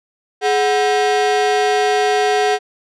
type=ring-modulated tone; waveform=45% pulse; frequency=580 Hz; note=D5; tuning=22 cents flat; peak=-10 dBFS; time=0.41-2.59 s; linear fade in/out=50 ms; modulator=160 Hz; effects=low-pass 6000 Hz 12 dB/octave